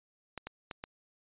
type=clicks; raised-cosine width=0.3 ms; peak=-23 dBFS; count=4; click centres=0.377 / 0.47 / 0.712 / 0.839 s; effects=resampled to 8000 Hz